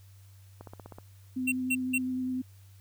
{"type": "click train", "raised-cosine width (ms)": 1, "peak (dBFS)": -30, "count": 7, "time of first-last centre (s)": [0.61, 0.985], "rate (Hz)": 16}
{"type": "tone with vibrato", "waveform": "sine", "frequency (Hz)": 255.6, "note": "C4", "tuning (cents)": -40, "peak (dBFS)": -29, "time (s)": [1.36, 2.42], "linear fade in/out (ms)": 10, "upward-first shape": "sine", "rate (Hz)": 9.9, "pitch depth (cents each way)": 12}
{"type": "tone bursts", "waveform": "square", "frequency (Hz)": 2724, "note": "F7", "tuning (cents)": -44, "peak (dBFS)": -26, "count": 3, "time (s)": [1.47, 1.983], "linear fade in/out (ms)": 10, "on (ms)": 51, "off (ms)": 180}
{"effects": ["added 97 Hz sine -51 dBFS peak until 2.8 s", "white hiss -64 dBFS RMS until 2.8 s"]}